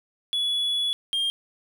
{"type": "tone pair in turn", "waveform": "triangle", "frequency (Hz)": [3400, 3210], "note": ["G#7", "G7"], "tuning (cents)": [40, 40], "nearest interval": "minor second", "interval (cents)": 100, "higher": "first", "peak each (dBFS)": -21, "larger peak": "neither", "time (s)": [[0.33, 0.93], [1.13, 1.3]], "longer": "first", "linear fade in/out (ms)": 0, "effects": []}